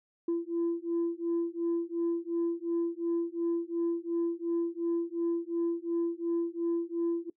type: beating tone pair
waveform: sine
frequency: 337 / 339.8 Hz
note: E4 / F4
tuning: +38 / -47 cents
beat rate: 2.8 Hz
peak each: -30 dBFS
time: 0.28-7.3 s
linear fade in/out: 5 ms
effects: noise-tail reverb RT60 0.1 s tail -21 dB re dry + tanh soft clip ceiling -24 dBFS